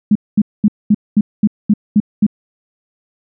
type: tone bursts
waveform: sine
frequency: 209.4 Hz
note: G#3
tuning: 15 cents sharp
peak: -6 dBFS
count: 9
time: 0.11-2.266 s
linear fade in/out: 5 ms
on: 44 ms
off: 220 ms
effects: none